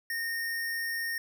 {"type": "tone with sample-and-hold", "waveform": "sine", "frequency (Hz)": 1842, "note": "A#6", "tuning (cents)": -21, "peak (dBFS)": -30, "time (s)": [0.1, 1.18], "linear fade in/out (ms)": 2, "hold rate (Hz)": 7350, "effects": []}